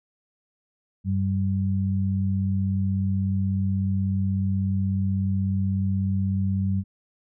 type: tone pair together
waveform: sine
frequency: 96.4 / 192.8 Hz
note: G2 / G3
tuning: -28 / -28 cents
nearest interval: octave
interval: 1200 cents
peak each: -23 / -25 dBFS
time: 1.04-6.84 s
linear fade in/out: 50 ms
effects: none